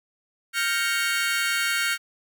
30% pulse chord, G half-diminished seventh, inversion third, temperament equal, 1396.9 / 1568 / 1864.7 / 2217 Hz, F6 / G6 / Bb6 / Db7, 0 / 0 / 0 / 0 cents, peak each -24 / -26 / -28 / -25 dBFS, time 0.53-1.98 s, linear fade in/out 50 ms, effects none

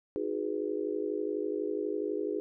sine chord, G# minor seventh, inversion second, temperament equal with one note detuned, 311.1 / 363.2 / 415.3 / 493.9 Hz, D#4 / F#4 / G#4 / B4, 0 / -32 / 0 / 0 cents, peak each -36 / -37 / -33 / -39 dBFS, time 0.16-2.4 s, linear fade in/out 0 ms, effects none

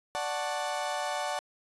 35% pulse chord, D major seventh, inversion none, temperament equal, 587.3 / 740 / 880 / 1108.7 Hz, D5 / F#5 / A5 / C#6, 0 / 0 / 0 / 0 cents, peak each -34 / -33 / -34 / -39 dBFS, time 0.15-1.39 s, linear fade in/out 0 ms, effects resampled to 24000 Hz

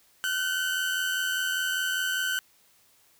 30% pulse tone pair together, 1442 / 1527 Hz, F#6 / G6, -45 / -46 cents, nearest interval minor second, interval 99 cents, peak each -31 / -24 dBFS, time 0.24-2.39 s, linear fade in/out 0 ms, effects white hiss -62 dBFS RMS until 3.19 s

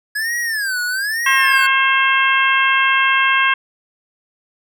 square tone with vibrato, 1668 Hz, G#6, 7 cents sharp, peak -19 dBFS, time 0.15-1.67 s, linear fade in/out 10 ms, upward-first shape sine, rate 1.1 Hz, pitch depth 230 cents each way
harmonic tone, 535 Hz, C5, 38 cents sharp, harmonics 2 / 3 / 4 / 5 / 6, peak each -17 / -16 / -20 / -19 / -24 dBFS, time 1.26-3.54 s, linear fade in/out 5 ms
effects none

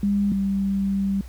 sine tone pair in turn, 201.7 / 196.18 Hz, G3 / G3, +50 / +2 cents, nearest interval unison, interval 48 cents, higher first, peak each -18 / -20 dBFS, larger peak first, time 0.03-0.32 / 0.32-1.21 s, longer second, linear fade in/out 2 ms, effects added 60 Hz sine -35 dBFS peak until 1.28 s + pink hiss -51 dBFS RMS until 1.28 s

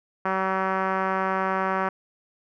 5% pulse tone with low-pass filter, 190 Hz, F#3, 46 cents sharp, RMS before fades -25 dBFS, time 0.25-1.89 s, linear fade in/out 5 ms, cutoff 1300 Hz, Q 1.4, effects none

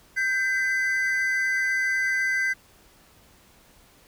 triangle tone pair together, 1571 / 2023 Hz, G6 / B6, +3 / +41 cents, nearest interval major third, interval 438 cents, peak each -23 dBFS, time 0.16-2.54 s, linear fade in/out 20 ms, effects pink hiss -56 dBFS RMS until 4.07 s

